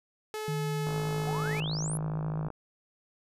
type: tone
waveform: sawtooth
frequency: 430.1 Hz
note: A4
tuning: 39 cents flat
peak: -30 dBFS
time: 0.34-1.6 s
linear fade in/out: 0 ms
type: tone with vibrato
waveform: sine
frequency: 154.3 Hz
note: D#3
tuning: 14 cents flat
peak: -30 dBFS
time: 0.48-2.48 s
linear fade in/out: 2 ms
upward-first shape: triangle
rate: 19 Hz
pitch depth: 21 cents each way
type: click train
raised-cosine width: 1 ms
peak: -25 dBFS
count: 90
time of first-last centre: 0.87-2.503 s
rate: 54.5 Hz
type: exponential sweep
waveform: sine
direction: up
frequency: 701 to 11200 Hz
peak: -35 dBFS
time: 1.27-1.97 s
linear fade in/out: 0 ms
effects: resampled to 32000 Hz